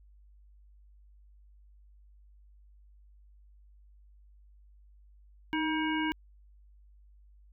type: harmonic tone with a mistuned harmonic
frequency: 318.7 Hz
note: D#4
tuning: 42 cents sharp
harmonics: 1 / 3 / 5 / 7 / 9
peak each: -30 / -35 / -37 / -38 / -40 dBFS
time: 5.53-6.12 s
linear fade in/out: 0 ms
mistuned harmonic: 1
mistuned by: -46 cents
effects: added 50 Hz sine -55 dBFS peak until 7.52 s